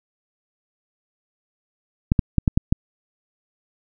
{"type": "clicks", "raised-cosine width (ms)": 5, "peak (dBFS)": -3, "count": 6, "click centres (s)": [2.119, 2.192, 2.383, 2.478, 2.575, 2.725], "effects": []}